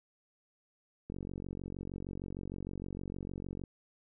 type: click train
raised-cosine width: 3 ms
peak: -28 dBFS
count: 119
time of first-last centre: 1.1-3.638 s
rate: 46.5 Hz
effects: none